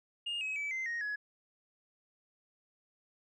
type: tone with pitch steps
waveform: sine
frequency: 2833 / 2553 / 2301 / 2074 / 1869.1 / 1684.5 Hz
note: F7 / D#7 / D7 / C7 / A#6 / G#6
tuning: +24 / +44 / -36 / -16 / +4 / +24 cents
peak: -32 dBFS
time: 0.26-1.16 s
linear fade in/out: 10 ms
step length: 150 ms
effects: tanh soft clip ceiling -32 dBFS